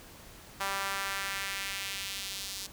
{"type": "tone with high-pass filter sweep", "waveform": "sawtooth", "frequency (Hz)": 196, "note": "G3", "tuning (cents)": 0, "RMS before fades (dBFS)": -36, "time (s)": [0.6, 2.67], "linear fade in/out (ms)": 10, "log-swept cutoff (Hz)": [990, 4600], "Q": 1.3, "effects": ["pink hiss -51 dBFS RMS until 2.72 s"]}